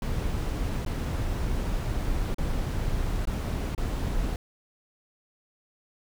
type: noise with dropouts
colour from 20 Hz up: brown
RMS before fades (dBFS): -28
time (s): 0.02-4.36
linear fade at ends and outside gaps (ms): 2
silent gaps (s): 0.85-0.862 / 2.345-2.383 / 3.254-3.272 / 3.749-3.778
effects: none